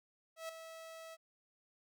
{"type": "tone with ADSR envelope", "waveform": "sawtooth", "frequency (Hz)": 650, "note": "E5", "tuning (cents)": -24, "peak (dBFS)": -36, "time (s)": [0.36, 1.17], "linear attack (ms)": 130, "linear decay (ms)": 5, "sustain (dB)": -9, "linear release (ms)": 35, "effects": []}